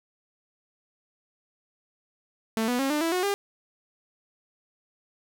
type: tone with pitch steps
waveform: sawtooth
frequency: 222.8 / 245.8 / 271.1 / 299.1 / 330 / 364 / 401.6 Hz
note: A3 / B3 / C#4 / D4 / E4 / F#4 / G4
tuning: +22 / -8 / -38 / +32 / +2 / -28 / +42 cents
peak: -20 dBFS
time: 2.57-3.34 s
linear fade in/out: 0 ms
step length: 110 ms
effects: none